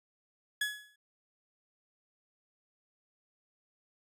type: tone with exponential decay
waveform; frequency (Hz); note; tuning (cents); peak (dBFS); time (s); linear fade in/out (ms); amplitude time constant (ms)
30% pulse; 1690; G#6; +30; -25; 0.61-0.96; 5; 74
effects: resampled to 32000 Hz